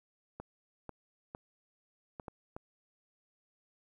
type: clicks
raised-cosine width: 1 ms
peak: -28 dBFS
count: 6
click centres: 0.4 / 0.893 / 1.349 / 2.198 / 2.282 / 2.565 s
effects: 11-bit